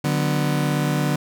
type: chord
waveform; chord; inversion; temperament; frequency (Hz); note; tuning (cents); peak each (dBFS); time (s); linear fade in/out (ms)
35% pulse; B minor; first; just; 148.16 / 185.21 / 246.9; D3 / F#3 / B3; +16 / +2 / 0; -19 / -25 / -25; 0.04-1.16; 5
effects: none